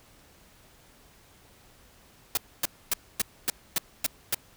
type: noise bursts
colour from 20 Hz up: white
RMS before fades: -25 dBFS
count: 8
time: 2.35-4.346 s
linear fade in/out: 2 ms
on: 22 ms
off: 260 ms
effects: pink hiss -57 dBFS RMS until 4.56 s